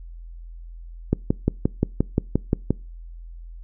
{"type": "click train", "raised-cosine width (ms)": 3, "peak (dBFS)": -5, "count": 10, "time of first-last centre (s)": [1.13, 2.706], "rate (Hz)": 5.71, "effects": ["noise-tail reverb RT60 0.3 s tail -25 dB re dry", "added 42 Hz sine -36 dBFS peak until 3.63 s"]}